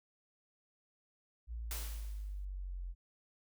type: exponential sweep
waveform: sine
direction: down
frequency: 58.27 to 43.54 Hz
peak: -39 dBFS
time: 1.47-2.95 s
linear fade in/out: 50 ms
type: noise with exponential decay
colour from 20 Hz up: white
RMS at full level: -41 dBFS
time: 1.71-2.45 s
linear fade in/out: 1 ms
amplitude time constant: 160 ms
effects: none